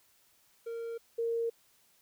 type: tone pair in turn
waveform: triangle / sine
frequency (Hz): 462.3 / 462.3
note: A#4 / A#4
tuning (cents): -14 / -14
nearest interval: unison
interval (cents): 0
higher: neither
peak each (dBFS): -34 / -29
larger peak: second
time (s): 0.66-0.98 / 1.18-1.5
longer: neither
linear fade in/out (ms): 10
effects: white hiss -67 dBFS RMS until 2.01 s